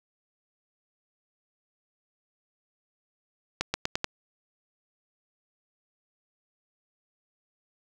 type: accelerating click train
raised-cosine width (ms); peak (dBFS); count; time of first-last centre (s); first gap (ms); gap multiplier
0.2; -9; 5; 3.61-4.044; 130; 0.88
effects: 7-bit